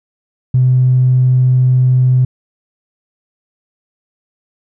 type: tone with tanh clipping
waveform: triangle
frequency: 127.6 Hz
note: C3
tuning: 43 cents flat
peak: -7 dBFS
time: 0.54-2.25 s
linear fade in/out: 5 ms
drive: 4 dB
effects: none